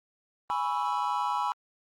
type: chord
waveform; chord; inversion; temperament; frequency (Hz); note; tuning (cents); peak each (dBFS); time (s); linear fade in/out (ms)
triangle; C# minor seventh; second; equal; 830.6 / 987.8 / 1108.7 / 1318.5; G#5 / B5 / C#6 / E6; 0 / 0 / 0 / 0; -30 / -28 / -33 / -33; 0.5-1.52; 0
effects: Opus 32 kbps